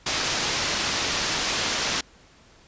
white low-pass noise, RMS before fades -26 dBFS, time 0.06-2.01 s, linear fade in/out 5 ms, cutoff 6300 Hz, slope 24 dB/octave, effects pink hiss -54 dBFS RMS until 2.67 s + resampled to 16000 Hz

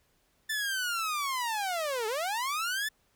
sawtooth linear two-way sweep, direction down then up, 1772 to 419.9 to 1772 Hz, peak -26 dBFS, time 0.49-2.89 s, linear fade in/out 10 ms, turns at 2.07 s, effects pink hiss -70 dBFS RMS until 3.15 s

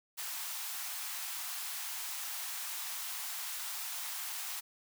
white high-pass noise, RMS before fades -40 dBFS, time 0.17-4.61 s, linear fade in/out 20 ms, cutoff 720 Hz, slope 48 dB/octave, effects none

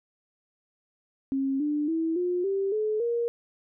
sine tone with pitch steps, 270.4 / 296.6 / 325.3 / 356.8 / 391.3 / 429.2 / 470.8 Hz, C#4 / D4 / E4 / F4 / G4 / A4 / A#4, -43 / +17 / -23 / +37 / -3 / -43 / +17 cents, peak -24 dBFS, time 1.32-3.28 s, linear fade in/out 0 ms, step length 280 ms, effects none

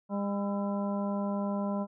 harmonic tone with a mistuned harmonic, 201.3 Hz, G3, 46 cents sharp, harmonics 1 / 2 / 3 / 4 / 5 / 7, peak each -30 / -43 / -36 / -43 / -40 / -49 dBFS, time 0.09-1.87 s, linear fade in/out 50 ms, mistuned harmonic 7, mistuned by -89 cents, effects none

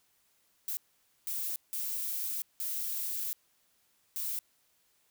violet noise bursts at uneven times, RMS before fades -35 dBFS, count 5, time 0.68-0.77 / 1.27-1.56 / 1.73-2.42 / 2.6-3.33 / 4.16-4.39 s, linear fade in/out 0 ms, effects white hiss -71 dBFS RMS until 5.1 s

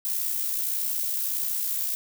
violet noise with amplitude modulation, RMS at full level -26 dBFS, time 0.05-1.95 s, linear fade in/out 0 ms, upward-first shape sine, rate 61.6 Hz, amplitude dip 40%, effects none

